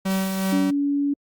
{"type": "tone with tremolo", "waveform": "45% pulse", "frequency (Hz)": 191.2, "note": "G3", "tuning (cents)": -43, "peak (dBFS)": -20, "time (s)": [0.05, 0.71], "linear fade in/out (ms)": 10, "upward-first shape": "sine", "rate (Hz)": 2.7, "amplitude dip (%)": 40}
{"type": "band-stop noise", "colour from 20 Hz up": "white", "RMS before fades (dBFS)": -37, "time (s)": [0.1, 0.53], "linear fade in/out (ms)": 5, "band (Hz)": [240, 1400], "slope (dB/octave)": 24}
{"type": "tone", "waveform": "sine", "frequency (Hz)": 284.2, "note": "C#4", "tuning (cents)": 43, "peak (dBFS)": -19, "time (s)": [0.52, 1.14], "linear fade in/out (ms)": 10}
{"effects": ["Opus 48 kbps"]}